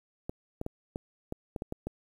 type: clicks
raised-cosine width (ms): 2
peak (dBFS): -21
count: 9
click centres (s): 0.295 / 0.614 / 0.664 / 0.959 / 1.324 / 1.562 / 1.621 / 1.724 / 1.87
effects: 9-bit